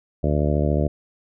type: harmonic tone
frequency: 74 Hz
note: D2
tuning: 14 cents sharp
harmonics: 1 / 2 / 3 / 4 / 5 / 6 / 7 / 8 / 9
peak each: -22 / -23 / -27 / -28 / -29 / -31 / -31 / -28 / -33 dBFS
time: 0.23-0.88 s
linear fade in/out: 10 ms
effects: none